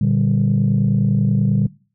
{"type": "chord", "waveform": "sine", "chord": "G minor", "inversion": "first", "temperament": "equal with one note detuned", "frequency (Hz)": [117.01, 146.83, 196], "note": ["Bb2", "D3", "G3"], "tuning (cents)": [7, 0, 0], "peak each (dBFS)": -17, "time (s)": [0.01, 1.67], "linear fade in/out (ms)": 5, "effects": ["noise-tail reverb RT60 0.4 s tail -22 dB re dry", "tanh soft clip ceiling -8 dBFS"]}